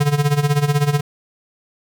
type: tone with tremolo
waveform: square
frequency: 145.3 Hz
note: D3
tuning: 18 cents flat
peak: -12 dBFS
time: 0-1.01 s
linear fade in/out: 10 ms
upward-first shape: sine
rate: 16 Hz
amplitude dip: 80%
effects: none